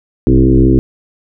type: tone with frequency modulation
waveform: sine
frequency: 193.6 Hz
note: G3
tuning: 21 cents flat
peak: -5 dBFS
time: 0.27-0.79 s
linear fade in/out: 0 ms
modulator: 65.3 Hz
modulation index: 2.8
effects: none